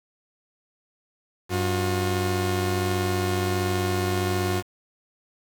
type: tone pair together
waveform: sawtooth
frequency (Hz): 95.1 / 359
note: F#2 / F4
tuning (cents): +48 / +48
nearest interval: octave + major seventh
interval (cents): 2300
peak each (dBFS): -21 / -22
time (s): 1.49-4.63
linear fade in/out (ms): 50
effects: 7-bit